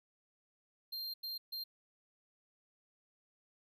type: tone bursts at uneven times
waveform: square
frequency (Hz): 4186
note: C8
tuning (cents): 0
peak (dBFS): -40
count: 3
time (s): 0.92-1.14 / 1.23-1.38 / 1.52-1.64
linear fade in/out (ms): 10
effects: none